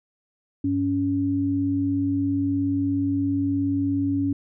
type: tone pair together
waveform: sine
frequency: 99 / 280 Hz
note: G2 / C#4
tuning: +18 / +18 cents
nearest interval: octave + tritone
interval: 1800 cents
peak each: -28 / -21 dBFS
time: 0.64-4.33 s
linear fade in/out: 5 ms
effects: none